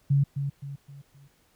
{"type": "tone with echo", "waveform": "sine", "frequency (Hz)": 140, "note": "C#3", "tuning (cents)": 18, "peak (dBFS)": -18, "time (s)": [0.1, 0.24], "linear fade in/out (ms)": 10, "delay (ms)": 260, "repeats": 4, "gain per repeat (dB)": -8, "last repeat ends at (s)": 1.28, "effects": ["pink hiss -65 dBFS RMS until 1.55 s"]}